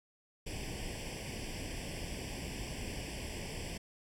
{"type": "noise with comb filter", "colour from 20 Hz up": "pink", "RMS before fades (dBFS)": -41, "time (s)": [0.46, 3.78], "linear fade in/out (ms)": 10, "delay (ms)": 0.38, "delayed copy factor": 1, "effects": ["low-pass 10000 Hz 12 dB/octave"]}